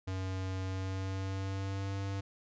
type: tone with pitch glide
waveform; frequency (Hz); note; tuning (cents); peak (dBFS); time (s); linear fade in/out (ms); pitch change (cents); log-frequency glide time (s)
square; 94.3 to 98.13; F#2 to G2; +33 to +2; -35; 0.07-2.21; 10; +69; 0.64-1.96
effects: resampled to 16000 Hz